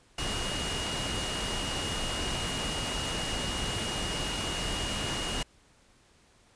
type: tone in noise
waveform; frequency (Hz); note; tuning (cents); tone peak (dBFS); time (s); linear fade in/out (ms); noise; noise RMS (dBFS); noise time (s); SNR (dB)
sine; 2869; F7; +46; -36; 0.18-5.43; 5; pink; -33; 0.18-5.43; -6
effects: pink hiss -62 dBFS RMS until 6.55 s + resampled to 22050 Hz